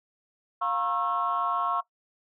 sine tone cluster, 704 / 942 / 1089 / 1331 Hz, F5 / A#5 / C#6 / E6, +14 / +18 / -31 / +16 cents, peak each -32 / -33 / -27 / -31 dBFS, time 0.61-1.81 s, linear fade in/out 10 ms, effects noise-tail reverb RT60 0.1 s tail -17 dB re dry + tanh soft clip ceiling -17 dBFS

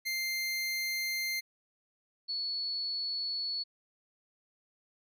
25% pulse / sine tone pair in turn, 2100 / 4411 Hz, C7 / C#8, +6 / -9 cents, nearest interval octave + minor second, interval 1285 cents, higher second, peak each -28 / -32 dBFS, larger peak first, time 0.05-1.41 / 2.28-3.64 s, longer neither, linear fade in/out 20 ms, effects none

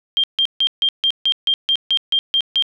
sine tone bursts, 3187 Hz, G7, 28 cents sharp, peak -13 dBFS, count 12, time 0.17-2.624 s, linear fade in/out 0 ms, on 67 ms, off 150 ms, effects none

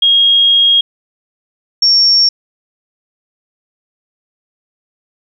sine tone pair in turn, 3267 / 5494 Hz, G#7 / F8, -29 / -29 cents, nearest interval major sixth, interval 900 cents, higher second, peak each -6 dBFS, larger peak neither, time 0.02-0.81 / 1.82-2.29 s, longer first, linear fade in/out 5 ms, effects 8-bit

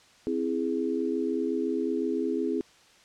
sine chord, C augmented, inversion none, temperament equal, 261.6 / 329.6 / 415.3 Hz, C4 / E4 / G#4, 0 / 0 / 0 cents, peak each -30 dBFS, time 0.27-2.61 s, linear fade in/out 0 ms, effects white hiss -57 dBFS RMS until 3.04 s + low-pass 6000 Hz 12 dB/octave

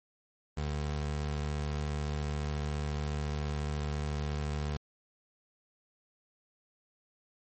25% pulse tone, 74.2 Hz, D2, 18 cents sharp, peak -28 dBFS, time 0.57-4.77 s, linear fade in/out 5 ms, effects MP3 32 kbps

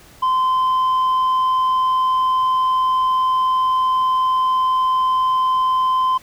sine tone with tanh clipping, 1032 Hz, C6, 24 cents flat, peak -15 dBFS, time 0.22-6.18 s, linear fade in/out 10 ms, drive 3 dB, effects pink hiss -46 dBFS RMS until 6.22 s

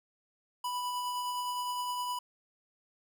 square tone with tremolo, 987.8 Hz, B5, in tune, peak -32 dBFS, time 0.64-2.19 s, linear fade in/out 5 ms, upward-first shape triangle, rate 9.7 Hz, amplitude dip 30%, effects none

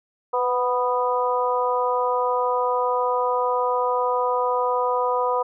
harmonic tone with a mistuned harmonic, 246.9 Hz, B3, in tune, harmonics 2 / 3 / 4 / 5, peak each -23 / -28 / -23 / -28 dBFS, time 0.33-5.43 s, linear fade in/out 10 ms, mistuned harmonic 2, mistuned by +18 cents, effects none

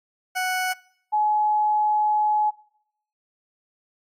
20% pulse / sine tone pair in turn, 740 / 847.3 Hz, F#5 / G#5, 0 / +34 cents, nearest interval major second, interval 234 cents, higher second, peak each -18 dBFS, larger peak neither, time 0.35-0.74 / 1.12-2.51 s, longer second, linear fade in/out 20 ms, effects noise-tail reverb RT60 0.7 s tail -22 dB re dry + AAC 48 kbps

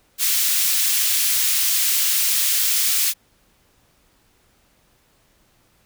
white high-pass noise, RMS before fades -19 dBFS, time 0.18-3.14 s, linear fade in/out 50 ms, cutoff 2400 Hz, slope 12 dB/octave, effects pink hiss -60 dBFS RMS until 5.85 s

